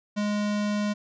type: tone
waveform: square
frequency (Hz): 207.7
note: G#3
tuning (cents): 0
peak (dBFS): -25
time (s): 0.16-0.94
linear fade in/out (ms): 20
effects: resampled to 16000 Hz